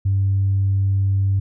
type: tone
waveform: sine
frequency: 97.7 Hz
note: G2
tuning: 5 cents flat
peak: -14 dBFS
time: 0.05-1.4 s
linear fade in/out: 10 ms
effects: tanh soft clip ceiling -11 dBFS